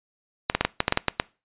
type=clicks; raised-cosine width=0.3 ms; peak=-3 dBFS; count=10; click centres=0.499 / 0.55 / 0.61 / 0.65 / 0.804 / 0.881 / 0.924 / 0.974 / 1.083 / 1.199 s; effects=noise-tail reverb RT60 0.3 s tail -22 dB re dry + resampled to 8000 Hz